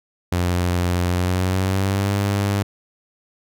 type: tone with pitch glide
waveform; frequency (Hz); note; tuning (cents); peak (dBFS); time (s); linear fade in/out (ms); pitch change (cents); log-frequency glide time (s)
sawtooth; 88.7 to 100.14; F2 to G2; +27 to +37; -14; 0.32-2.63; 5; +210; 1.09-2.13
effects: none